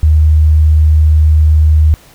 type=tone; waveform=sine; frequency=77.2 Hz; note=D#2; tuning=13 cents flat; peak=-4 dBFS; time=0.03-1.94 s; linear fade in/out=0 ms; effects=pink hiss -42 dBFS RMS until 2.14 s